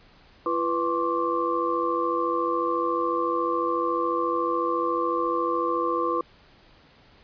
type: tone cluster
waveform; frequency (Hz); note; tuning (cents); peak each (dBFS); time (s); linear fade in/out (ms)
sine; 339.7 / 493.7 / 1064 / 1158; F4 / B4 / C6 / D6; -48 / -1 / +29 / -25; -28; 0.46-6.21; 2
effects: pink hiss -55 dBFS RMS until 7.23 s + resampled to 11025 Hz